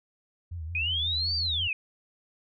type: tone with vibrato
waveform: sine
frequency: 82.41 Hz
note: E2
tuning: in tune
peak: -33 dBFS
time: 0.51-1.68 s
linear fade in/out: 10 ms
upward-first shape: sine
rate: 5.6 Hz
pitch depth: 100 cents each way
type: linear two-way sweep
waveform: sine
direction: up then down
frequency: 2435 to 4713 to 2435 Hz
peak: -26 dBFS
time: 0.75-1.73 s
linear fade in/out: 2 ms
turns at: 1.36 s
effects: none